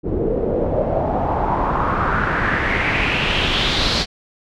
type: noise with low-pass filter sweep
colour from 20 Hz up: pink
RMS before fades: -19 dBFS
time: 0.03-4.06 s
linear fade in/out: 50 ms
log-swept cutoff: 370 to 4600 Hz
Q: 3.7
effects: none